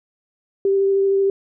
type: tone with vibrato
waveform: sine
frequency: 392 Hz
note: G4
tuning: in tune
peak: -14 dBFS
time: 0.65-1.3 s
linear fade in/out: 2 ms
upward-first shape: triangle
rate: 13 Hz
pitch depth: 13 cents each way
effects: none